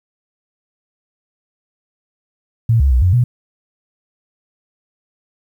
sine tone with pitch steps, 114.6 / 68.5 / 62 / 90.1 / 122.6 Hz, A#2 / C#2 / B1 / F#2 / B2, -29 / -20 / +7 / -45 / -12 cents, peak -9 dBFS, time 2.69-3.24 s, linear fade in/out 5 ms, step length 110 ms, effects 8-bit

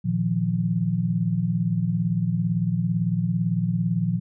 sine chord, Bb suspended fourth, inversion none, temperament equal with one note detuned, 116.54 / 156.83 / 174.61 Hz, Bb2 / Eb3 / F3, 0 / +14 / 0 cents, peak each -26 / -27 / -23 dBFS, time 0.04-4.2 s, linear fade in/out 20 ms, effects none

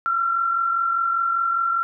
sine tone pair together, 1321 / 1366 Hz, E6 / F6, +3 / -39 cents, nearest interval minor second, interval 58 cents, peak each -29 / -19 dBFS, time 0.06-1.83 s, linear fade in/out 0 ms, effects none

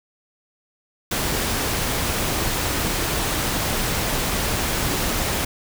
pink noise, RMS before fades -23 dBFS, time 1.11-5.45 s, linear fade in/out 5 ms, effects none

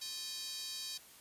square tone with high-pass filter, 351.9 Hz, F4, 13 cents sharp, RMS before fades -43 dBFS, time 0.01-0.98 s, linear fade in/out 10 ms, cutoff 4400 Hz, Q 2.8, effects white hiss -58 dBFS RMS until 1.2 s + resampled to 32000 Hz

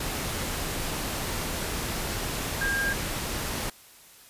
sine tone in noise, 1612 Hz, G6, 48 cents sharp, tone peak -25 dBFS, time 2.61-2.93 s, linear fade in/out 5 ms, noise pink, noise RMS -31 dBFS, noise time 0-3.7 s, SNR +3 dB, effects white hiss -52 dBFS RMS until 4.29 s + resampled to 32000 Hz

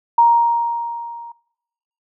sine tone with level ramp, 937 Hz, A#5, 9 cents sharp, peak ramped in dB -7 to -33 dBFS, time 0.18-1.32 s, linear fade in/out 5 ms, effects noise-tail reverb RT60 0.9 s tail -22 dB re dry

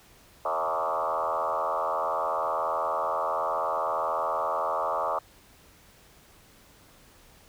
sine tone with frequency modulation, 890 Hz, A5, 20 cents sharp, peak -25 dBFS, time 0.45-5.19 s, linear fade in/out 5 ms, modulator 80.7 Hz, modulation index 4.5, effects pink hiss -56 dBFS RMS until 7.48 s

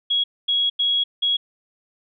sine tone bursts at uneven times, 3322 Hz, G#7, in tune, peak -17 dBFS, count 4, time 0.1-0.24 / 0.48-0.7 / 0.79-1.04 / 1.22-1.37 s, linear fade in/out 10 ms, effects none

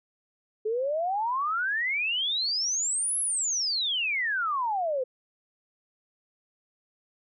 sine exponential two-way sweep, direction up then down, 420 to 11175 to 493.3 Hz, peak -25 dBFS, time 0.65-5.04 s, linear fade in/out 10 ms, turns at 3.19 s, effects none

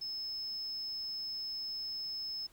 sine tone, 5210 Hz, E8, 21 cents flat, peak -35 dBFS, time 0.01-2.47 s, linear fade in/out 10 ms, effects tanh soft clip ceiling -35 dBFS + pink hiss -64 dBFS RMS until 2.52 s

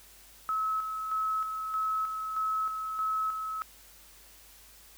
sine tone with tremolo, 1291 Hz, E6, 37 cents flat, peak -27 dBFS, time 0.49-3.62 s, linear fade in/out 0 ms, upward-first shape square, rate 1.6 Hz, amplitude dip 45%, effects added 50 Hz sine -61 dBFS peak until 4.97 s + white hiss -55 dBFS RMS until 4.97 s

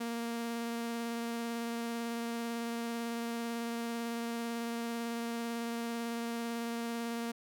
sawtooth tone with vibrato, 233.1 Hz, A#3, in tune, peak -31 dBFS, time 0-7.32 s, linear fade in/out 10 ms, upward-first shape sine, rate 18 Hz, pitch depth 11 cents each way, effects none

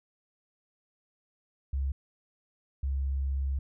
sine tone pair in turn, 68 / 68 Hz, C#2 / C#2, -33 / -33 cents, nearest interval unison, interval 0 cents, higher neither, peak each -27 dBFS, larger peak neither, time 1.73-1.92 / 2.83-3.59 s, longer second, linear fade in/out 5 ms, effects none

